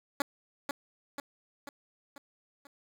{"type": "tone with echo", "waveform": "10% pulse", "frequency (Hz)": 282.9, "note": "C#4", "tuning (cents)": 35, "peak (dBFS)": -18, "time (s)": [0.2, 0.22], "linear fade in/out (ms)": 2, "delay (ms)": 490, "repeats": 5, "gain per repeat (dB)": -5, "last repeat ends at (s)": 2.67, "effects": []}